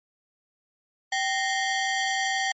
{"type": "ring-modulated tone", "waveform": "sawtooth", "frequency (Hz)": 1313, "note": "E6", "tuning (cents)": -7, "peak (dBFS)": -17, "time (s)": [1.12, 2.52], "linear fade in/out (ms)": 5, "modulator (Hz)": 540, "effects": ["MP3 32 kbps"]}